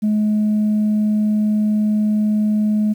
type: tone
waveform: sine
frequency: 212.2 Hz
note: G#3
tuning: 38 cents sharp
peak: -12 dBFS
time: 0.02-2.94 s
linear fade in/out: 20 ms
effects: tanh soft clip ceiling -12 dBFS + 8-bit